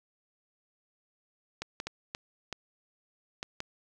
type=clicks; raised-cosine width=0.2 ms; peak=-18 dBFS; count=7; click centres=1.62 / 1.801 / 1.87 / 2.149 / 2.527 / 3.429 / 3.604 s; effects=none